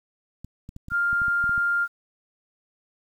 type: clicks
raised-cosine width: 5 ms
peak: -26 dBFS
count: 11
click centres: 0.446 / 0.691 / 0.764 / 0.884 / 0.919 / 1.13 / 1.218 / 1.282 / 1.441 / 1.494 / 1.579 s
type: tone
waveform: sine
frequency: 1400 Hz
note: F6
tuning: 4 cents sharp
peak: -20 dBFS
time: 0.9-1.88 s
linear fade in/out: 50 ms
effects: 9-bit